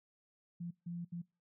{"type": "tone bursts at uneven times", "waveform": "sine", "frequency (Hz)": 172.5, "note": "F3", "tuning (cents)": -21, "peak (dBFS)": -39, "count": 3, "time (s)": [[0.6, 0.71], [0.86, 1.05], [1.12, 1.22]], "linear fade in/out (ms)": 10, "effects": ["noise-tail reverb RT60 0.3 s tail -24 dB re dry"]}